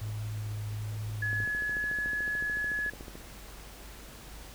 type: tone with vibrato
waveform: sine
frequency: 106.2 Hz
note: G#2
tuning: 39 cents sharp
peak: -33 dBFS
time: 0.01-1.45 s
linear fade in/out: 10 ms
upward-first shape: sine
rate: 1.2 Hz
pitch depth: 14 cents each way
type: tone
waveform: sine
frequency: 1697 Hz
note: G#6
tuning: 37 cents sharp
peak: -29 dBFS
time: 1.22-2.9 s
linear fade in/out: 5 ms
type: click train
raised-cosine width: 2 ms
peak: -30 dBFS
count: 26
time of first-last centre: 1.33-3.155 s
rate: 13.7 Hz
effects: added 50 Hz sine -48 dBFS peak until 4.54 s + pink hiss -49 dBFS RMS until 4.54 s